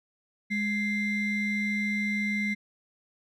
triangle ring-modulated tone, 943 Hz, A#5, 20 cents sharp, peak -21 dBFS, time 0.5-2.55 s, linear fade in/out 20 ms, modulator 1150 Hz, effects none

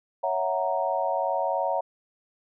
sine chord, F# dominant seventh, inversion second, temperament equal with one note detuned, 556.3 / 659.3 / 740 / 932.3 Hz, C#5 / E5 / F#5 / A#5, +6 / 0 / 0 / 0 cents, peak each -29 dBFS, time 0.23-1.81 s, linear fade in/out 10 ms, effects none

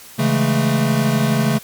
square chord, A major seventh, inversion first, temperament equal, 138.59 / 164.81 / 207.7 / 220 Hz, C#3 / E3 / G#3 / A3, 0 / 0 / 0 / 0 cents, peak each -19 / -23 / -25 / -19 dBFS, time 0.18-1.59 s, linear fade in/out 20 ms, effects white hiss -40 dBFS RMS until 1.63 s + MP3 96 kbps

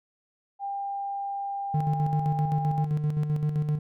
sine tone with pitch glide, 797 to 804.4 Hz, G5 to G5, +28 to +44 cents, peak -29 dBFS, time 0.59-2.87 s, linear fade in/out 50 ms, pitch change +16 cents, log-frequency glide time 1.77-1.94 s
triangle tone with tremolo, 150.5 Hz, D3, 43 cents sharp, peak -20 dBFS, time 1.74-3.79 s, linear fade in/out 5 ms, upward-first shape square, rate 7.7 Hz, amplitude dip 50%
effects none

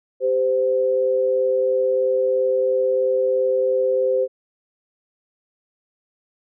sine tone pair together, 393 / 516 Hz, G4 / C5, +4 / -24 cents, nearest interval perfect fourth, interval 472 cents, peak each -23 / -17 dBFS, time 0.2-4.28 s, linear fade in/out 50 ms, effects none

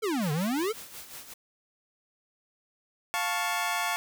square exponential two-way sweep, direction down then up, 467.2 to 142.3 to 467.2 Hz, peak -27 dBFS, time 0.02-0.73 s, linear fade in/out 20 ms, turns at 0.32 s
white noise with tremolo, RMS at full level -42 dBFS, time 0.21-1.34 s, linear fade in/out 10 ms, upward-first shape sine, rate 5.5 Hz, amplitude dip 60%
20% pulse chord, F augmented, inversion none, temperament equal with one note detuned, 703.7 / 880 / 1108.7 Hz, F5 / A5 / C#6, +13 / 0 / 0 cents, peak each -27 dBFS, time 3.14-3.96 s, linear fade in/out 0 ms
effects none

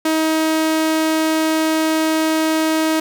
sawtooth tone, 316.9 Hz, D#4, 32 cents sharp, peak -11 dBFS, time 0.05-3 s, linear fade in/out 5 ms, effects none

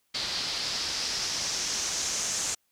white noise with low-pass filter sweep, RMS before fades -31 dBFS, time 0.14-2.55 s, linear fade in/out 10 ms, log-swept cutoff 4400 to 6900 Hz, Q 3.4, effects white hiss -73 dBFS RMS until 2.71 s

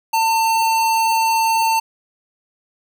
square tone, 899 Hz, A5, 37 cents sharp, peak -15 dBFS, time 0.13-1.8 s, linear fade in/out 10 ms, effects none

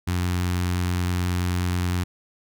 sawtooth tone with notch filter, 89.4 Hz, F2, 41 cents sharp, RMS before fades -24 dBFS, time 0.07-2.04 s, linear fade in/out 10 ms, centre 550 Hz, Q 0.98, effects none

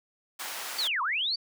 pink high-pass noise, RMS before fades -37 dBFS, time 0.39-0.88 s, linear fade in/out 10 ms, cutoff 900 Hz, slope 12 dB/octave
sine linear two-way sweep, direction down then up, 4699 to 932.3 to 4699 Hz, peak -26 dBFS, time 0.78-1.36 s, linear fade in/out 10 ms, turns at 1.02 s
effects none

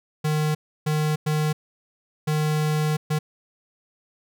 square tone bursts at uneven times, 153 Hz, D#3, 29 cents flat, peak -21 dBFS, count 5, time 0.24-0.55 / 0.86-1.16 / 1.26-1.53 / 2.27-2.97 / 3.1-3.19 s, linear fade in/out 10 ms, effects none

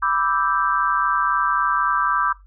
sine chord, E minor seventh, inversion second, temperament equal, 987.8 / 1174.7 / 1318.5 / 1568 Hz, B5 / D6 / E6 / G6, 0 / 0 / 0 / 0 cents, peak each -25 / -20 / -24 / -24 dBFS, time 0.02-2.33 s, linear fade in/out 10 ms, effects noise-tail reverb RT60 0.2 s tail -19 dB re dry + added 48 Hz sine -45 dBFS peak until 2.46 s

